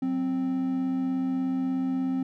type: tone pair together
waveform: triangle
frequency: 184.98 / 261.6 Hz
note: F#3 / C4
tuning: 0 / 0 cents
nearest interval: tritone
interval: 600 cents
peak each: -33 / -23 dBFS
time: 0.02-2.23 s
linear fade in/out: 5 ms
effects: none